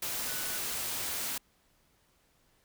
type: tone in noise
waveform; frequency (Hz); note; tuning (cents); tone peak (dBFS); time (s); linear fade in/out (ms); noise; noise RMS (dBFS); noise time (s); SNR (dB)
sine; 1480; F#6; 0; -45; 0.27-0.58; 5; white; -35; 0.02-1.38; -13
effects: pink hiss -69 dBFS RMS until 2.64 s